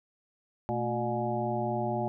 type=harmonic tone with a mistuned harmonic; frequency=120 Hz; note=B2; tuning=49 cents flat; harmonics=1 / 2 / 3 / 5 / 6 / 7; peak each=-35 / -35 / -35 / -35 / -35 / -35 dBFS; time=0.69-2.08 s; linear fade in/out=0 ms; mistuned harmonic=2; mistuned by=-120 cents; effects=none